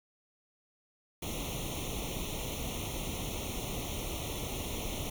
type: noise with comb filter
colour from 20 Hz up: pink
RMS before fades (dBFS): -37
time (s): 1.22-5.1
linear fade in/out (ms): 5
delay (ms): 0.31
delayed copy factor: +1
effects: none